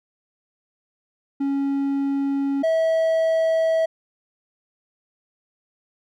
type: tone pair in turn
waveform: triangle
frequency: 277.2 / 648.7 Hz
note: C#4 / E5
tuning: 0 / -28 cents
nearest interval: octave + minor third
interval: 1472 cents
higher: second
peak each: -18 / -15 dBFS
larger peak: second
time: 1.4-2.63 / 2.63-3.86 s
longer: neither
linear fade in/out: 10 ms
effects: none